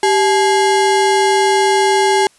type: ring-modulated tone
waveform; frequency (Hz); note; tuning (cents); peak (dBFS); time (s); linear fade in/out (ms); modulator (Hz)
square; 622.3; D#5; 0; -8; 0.03-2.27; 2; 232
effects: white hiss -51 dBFS RMS until 2.38 s + resampled to 24000 Hz